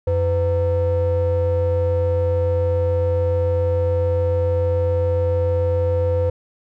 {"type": "ring-modulated tone", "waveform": "triangle", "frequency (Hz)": 207.7, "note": "G#3", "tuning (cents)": 0, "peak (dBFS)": -11, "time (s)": [0.07, 6.3], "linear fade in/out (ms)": 5, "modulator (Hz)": 297, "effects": []}